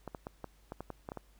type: clicks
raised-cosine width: 1 ms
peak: -26 dBFS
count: 10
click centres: 0.077 / 0.148 / 0.269 / 0.443 / 0.721 / 0.806 / 0.903 / 1.089 / 1.119 / 1.173 s
effects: added 50 Hz sine -61 dBFS peak until 1.39 s + pink hiss -68 dBFS RMS until 1.39 s